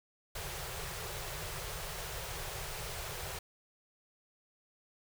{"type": "band-stop noise", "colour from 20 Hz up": "pink", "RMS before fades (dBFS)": -41, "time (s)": [0.35, 3.39], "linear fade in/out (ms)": 5, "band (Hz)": [170, 360], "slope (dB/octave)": 96, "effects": []}